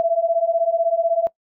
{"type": "beating tone pair", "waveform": "sine", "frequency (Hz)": [659.3, 675.3], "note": ["E5", "E5"], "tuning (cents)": [0, 42], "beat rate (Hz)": 16, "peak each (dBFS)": -19, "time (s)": [0, 1.27], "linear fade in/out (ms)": 0, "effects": ["noise-tail reverb RT60 0.1 s tail -21 dB re dry"]}